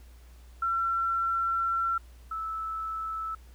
sine tone pair in turn, 1354 / 1311.7 Hz, E6 / E6, +46 / -9 cents, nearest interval minor second, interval 55 cents, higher first, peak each -25 / -31 dBFS, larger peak first, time 0.62-1.98 / 2.31-3.35 s, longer first, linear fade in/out 5 ms, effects added 60 Hz sine -48 dBFS peak until 3.54 s + pink hiss -61 dBFS RMS until 3.54 s

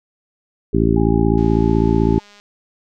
harmonic tone, 55.9 Hz, A1, 28 cents sharp, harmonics 1 / 2 / 3 / 4 / 5 / 6 / 7, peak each -20 / -20 / -20 / -20 / -20 / -20 / -20 dBFS, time 0.73-2.19 s, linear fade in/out 10 ms
sine tone with pitch glide, 822 to 865.4 Hz, G#5 to A5, -18 to -29 cents, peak -28 dBFS, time 0.96-2.2 s, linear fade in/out 10 ms, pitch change +89 cents, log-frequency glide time 1.24-1.77 s
click train, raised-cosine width 0.2 ms, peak -29 dBFS, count 210, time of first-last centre 1.38-2.4 s, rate 205 Hz
effects none

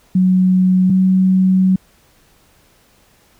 sine tone pair in turn, 185 / 187.37 Hz, F#3 / F#3, 0 / +22 cents, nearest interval unison, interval 22 cents, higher second, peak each -9 dBFS, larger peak neither, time 0.15-0.9 / 0.9-1.76 s, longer second, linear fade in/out 5 ms, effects pink hiss -53 dBFS RMS until 3.39 s

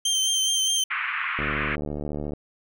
25% pulse tone with vibrato, 3136 Hz, G7, in tune, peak -17 dBFS, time 0.05-0.84 s, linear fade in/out 5 ms, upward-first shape triangle, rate 4.8 Hz, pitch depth 30 cents each way
white band-pass noise, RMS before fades -28 dBFS, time 0.9-1.76 s, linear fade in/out 10 ms, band 1100 to 2500 Hz, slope 48 dB/octave
click train, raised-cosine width 2 ms, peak -18 dBFS, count 71, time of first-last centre 1.39-2.335 s, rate 74.1 Hz
effects none

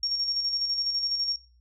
sine tone with tremolo, 5540 Hz, F8, 15 cents flat, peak -24 dBFS, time 0.03-1.36 s, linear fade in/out 2 ms, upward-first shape square, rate 12 Hz, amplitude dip 45%, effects noise-tail reverb RT60 0.4 s tail -21 dB re dry + added 60 Hz sine -57 dBFS peak until 1.6 s

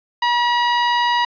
sawtooth tone, 961 Hz, B5, 48 cents flat, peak -11 dBFS, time 0.22-1.25 s, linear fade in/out 5 ms, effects resampled to 11025 Hz + 7-bit

